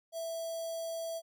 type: tone with notch filter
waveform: square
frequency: 659.3 Hz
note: E5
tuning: in tune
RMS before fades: -38 dBFS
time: 0.12-1.22 s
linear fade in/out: 50 ms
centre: 1900 Hz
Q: 0.59
effects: none